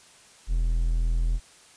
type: tone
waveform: triangle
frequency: 41.42 Hz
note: E1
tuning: 9 cents sharp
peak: -19 dBFS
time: 0.47-1.4 s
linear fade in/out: 50 ms
effects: white hiss -53 dBFS RMS until 1.76 s + resampled to 22050 Hz